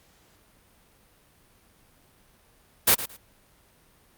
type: noise with echo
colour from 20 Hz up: white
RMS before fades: -17 dBFS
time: 2.87-2.95 s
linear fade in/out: 10 ms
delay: 110 ms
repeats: 2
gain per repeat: -14 dB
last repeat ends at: 3.17 s
effects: pink hiss -60 dBFS RMS until 4.17 s + Opus 48 kbps